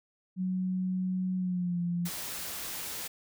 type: tone with pitch glide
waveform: sine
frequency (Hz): 185 to 173.61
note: F#3 to F3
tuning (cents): 0 to -10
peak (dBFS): -28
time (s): 0.36-2.1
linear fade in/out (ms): 50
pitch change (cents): -110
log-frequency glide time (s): 1.37-1.8
type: noise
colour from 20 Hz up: white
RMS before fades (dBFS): -38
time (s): 2.05-3.08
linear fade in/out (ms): 10
effects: none